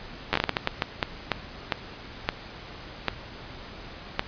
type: slowing click train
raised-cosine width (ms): 0.3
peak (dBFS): -6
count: 16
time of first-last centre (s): 0.33-4.194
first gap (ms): 10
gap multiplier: 1.4
effects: pink hiss -42 dBFS RMS until 4.27 s + resampled to 11025 Hz